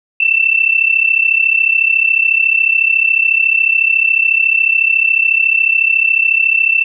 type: tone pair together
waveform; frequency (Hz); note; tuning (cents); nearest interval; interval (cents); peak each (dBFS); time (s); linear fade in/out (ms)
sine; 2655 / 2689; E7 / E7; +12 / +34; unison; 22; -12; 0.2-6.84; 5
effects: none